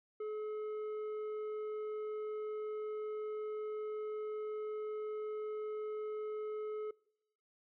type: tone with tanh clipping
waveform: sine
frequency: 427.3 Hz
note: G#4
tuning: 49 cents sharp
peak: -39 dBFS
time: 0.2-6.91 s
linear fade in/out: 5 ms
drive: 7 dB
effects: noise-tail reverb RT60 0.8 s tail -24 dB re dry